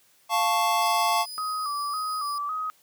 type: chord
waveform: square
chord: F augmented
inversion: none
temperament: equal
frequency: 698.5 / 880 / 1108.7 Hz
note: F5 / A5 / C#6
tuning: 0 / 0 / 0 cents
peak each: -27 / -26 / -26 dBFS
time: 0.29-1.26 s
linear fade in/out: 50 ms
type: tone with tremolo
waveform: sawtooth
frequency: 4978 Hz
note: D#8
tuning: in tune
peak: -32 dBFS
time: 0.82-2.38 s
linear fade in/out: 0 ms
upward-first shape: triangle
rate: 6.3 Hz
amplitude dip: 25%
type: tone with vibrato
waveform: sine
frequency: 1209 Hz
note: D6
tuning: 50 cents sharp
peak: -27 dBFS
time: 1.38-2.7 s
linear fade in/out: 0 ms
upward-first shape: square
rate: 1.8 Hz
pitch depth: 72 cents each way
effects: white hiss -61 dBFS RMS until 2.82 s + high-pass 80 Hz 12 dB/octave